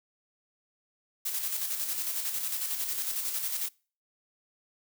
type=noise with tremolo; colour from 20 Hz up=blue; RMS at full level=-31 dBFS; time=1.25-3.69 s; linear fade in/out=10 ms; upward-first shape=square; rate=11 Hz; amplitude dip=40%; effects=noise-tail reverb RT60 0.4 s tail -25 dB re dry